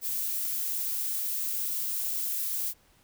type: noise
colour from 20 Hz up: violet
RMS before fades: -31 dBFS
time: 0.01-2.74 s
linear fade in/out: 50 ms
effects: pink hiss -63 dBFS RMS until 3.03 s